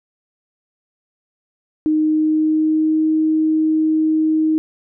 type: tone with pitch glide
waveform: sine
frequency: 309.4 to 313.9 Hz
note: D#4 to D#4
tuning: -10 to +15 cents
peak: -13 dBFS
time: 1.86-4.58 s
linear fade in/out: 0 ms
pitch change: +25 cents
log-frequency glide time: 1.97-3.06 s
effects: none